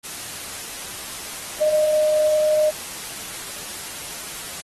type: tone in noise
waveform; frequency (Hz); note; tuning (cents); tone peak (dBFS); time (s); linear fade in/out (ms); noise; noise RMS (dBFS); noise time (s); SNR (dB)
sine; 613; D#5; -26; -15; 1.6-2.71; 20; white; -33; 0.03-4.62; +15
effects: AAC 32 kbps